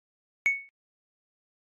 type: tone with exponential decay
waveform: sine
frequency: 2217 Hz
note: C#7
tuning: in tune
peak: -15 dBFS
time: 0.46-0.69 s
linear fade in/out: 0 ms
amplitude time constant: 50 ms
effects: tanh soft clip ceiling -17 dBFS + AAC 32 kbps